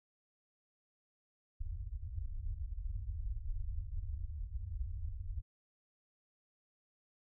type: low-pass noise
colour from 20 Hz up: pink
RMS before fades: -40 dBFS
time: 1.6-5.42 s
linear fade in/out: 10 ms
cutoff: 100 Hz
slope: 96 dB/octave
effects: none